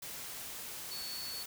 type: tone in noise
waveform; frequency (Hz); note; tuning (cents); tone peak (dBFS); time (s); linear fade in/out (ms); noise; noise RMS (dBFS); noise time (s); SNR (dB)
sine; 4435; C#8; 0; -41; 0.91-1.43; 5; white; -44; 0.02-1.46; 0
effects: none